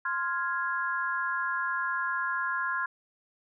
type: chord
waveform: sine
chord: F minor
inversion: second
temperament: equal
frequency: 1046.5 / 1396.9 / 1661.2 Hz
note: C6 / F6 / Ab6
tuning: 0 / 0 / 0 cents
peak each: -32 dBFS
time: 0.05-2.86 s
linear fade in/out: 5 ms
effects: none